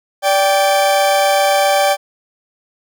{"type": "tone pair together", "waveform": "40% pulse", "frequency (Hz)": [581.1, 784], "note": ["D5", "G5"], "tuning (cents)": [-18, 0], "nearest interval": "perfect fourth", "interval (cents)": 518, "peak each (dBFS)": -13, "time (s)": [0.22, 1.97], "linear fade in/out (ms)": 50, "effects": []}